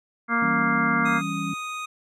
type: harmonic tone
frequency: 233.2 Hz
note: A#3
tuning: 1 cent sharp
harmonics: 1 / 2 / 3 / 4 / 5 / 6 / 7 / 9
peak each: -26 / -37 / -34 / -35 / -25 / -25 / -31 / -28 dBFS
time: 0.28-1.22 s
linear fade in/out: 50 ms
type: chord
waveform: sine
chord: C# diminished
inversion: first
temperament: equal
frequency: 164.81 / 196 / 277.2 Hz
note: E3 / G3 / C#4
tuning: 0 / 0 / 0 cents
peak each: -31 dBFS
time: 0.42-1.54 s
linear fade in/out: 5 ms
type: tone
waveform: 25% pulse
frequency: 1245 Hz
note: D#6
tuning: 1 cent sharp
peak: -26 dBFS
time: 1.05-1.86 s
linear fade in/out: 10 ms
effects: low-pass 8000 Hz 12 dB/octave